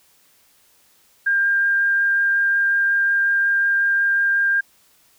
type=tone with vibrato; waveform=sine; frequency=1600 Hz; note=G6; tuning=35 cents sharp; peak=-15 dBFS; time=1.26-4.61 s; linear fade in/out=10 ms; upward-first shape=triangle; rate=5.5 Hz; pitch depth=8 cents each way; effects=white hiss -57 dBFS RMS until 5.18 s